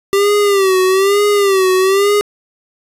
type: tone with vibrato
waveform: square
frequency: 392 Hz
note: G4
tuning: in tune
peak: -10 dBFS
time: 0.13-2.21 s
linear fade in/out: 0 ms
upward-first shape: sine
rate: 1.1 Hz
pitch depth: 91 cents each way
effects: resampled to 32000 Hz + 8-bit